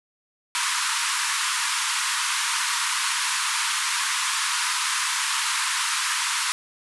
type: band-pass noise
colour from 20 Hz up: pink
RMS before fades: -25 dBFS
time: 0.55-6.52 s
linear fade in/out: 0 ms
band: 930 to 11000 Hz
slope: 96 dB/octave
effects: none